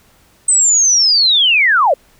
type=linear sweep; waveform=sine; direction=down; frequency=8260 to 499.5 Hz; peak=-8 dBFS; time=0.48-1.94 s; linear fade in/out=5 ms; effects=pink hiss -51 dBFS RMS until 2.19 s